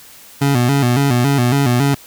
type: tone with vibrato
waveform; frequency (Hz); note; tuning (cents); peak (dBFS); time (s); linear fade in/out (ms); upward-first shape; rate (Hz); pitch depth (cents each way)
25% pulse; 130.81; C3; 0; -8; 0.41-1.95; 10; square; 3.6; 120
effects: white hiss -41 dBFS RMS until 2.06 s